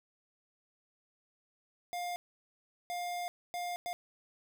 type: tone bursts at uneven times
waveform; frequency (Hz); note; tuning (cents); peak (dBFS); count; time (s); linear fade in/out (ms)
square; 706; F5; +19; -36; 4; 1.93-2.16 / 2.9-3.28 / 3.54-3.76 / 3.86-3.93; 0
effects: none